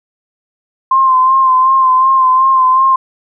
sine tone with vibrato, 1046.5 Hz, C6, in tune, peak -6 dBFS, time 0.91-2.96 s, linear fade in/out 5 ms, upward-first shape sine, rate 2.7 Hz, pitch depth 35 cents each way, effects none

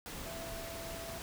sine tone in noise, 665 Hz, E5, 15 cents sharp, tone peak -45 dBFS, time 0.26-1.18 s, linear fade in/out 0 ms, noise pink, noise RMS -44 dBFS, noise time 0.06-1.22 s, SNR -4 dB, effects none

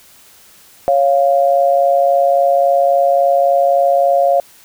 sine tone pair together, 554.4 / 698 Hz, C#5 / F5, 0 / -1 cents, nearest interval major third, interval 399 cents, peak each -12 dBFS, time 0.88-4.4 s, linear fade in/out 0 ms, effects white hiss -45 dBFS RMS until 4.64 s

